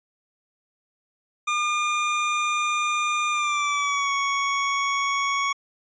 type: tone with pitch glide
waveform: 25% pulse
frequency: 1208 to 1114.2 Hz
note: D6 to C#6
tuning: +48 to +9 cents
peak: -18 dBFS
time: 1.47-5.53 s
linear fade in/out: 10 ms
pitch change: -139 cents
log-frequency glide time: 3.3-4.12 s
effects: resampled to 16000 Hz